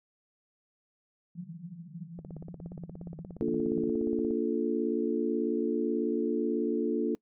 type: band-pass noise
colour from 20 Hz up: white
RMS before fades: -44 dBFS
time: 1.35-3.91 s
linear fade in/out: 5 ms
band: 160 to 180 Hz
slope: 96 dB/octave
type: click train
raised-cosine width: 2 ms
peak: -30 dBFS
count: 37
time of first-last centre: 2.19-4.308 s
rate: 17 Hz
type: chord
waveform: sine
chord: Bb major seventh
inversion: none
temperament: just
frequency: 233.1 / 291.4 / 349.6 / 437 Hz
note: Bb3 / D4 / F4 / A4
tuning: 0 / -13 / +2 / -12 cents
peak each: -32 dBFS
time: 3.41-7.15 s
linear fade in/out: 0 ms
effects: noise-tail reverb RT60 0.1 s tail -25 dB re dry